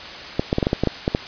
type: clicks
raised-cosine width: 2 ms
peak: -4 dBFS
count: 10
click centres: 0.395 / 0.529 / 0.584 / 0.628 / 0.669 / 0.731 / 0.836 / 0.873 / 1.079 / 1.149 s
effects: white hiss -34 dBFS RMS until 1.27 s + resampled to 11025 Hz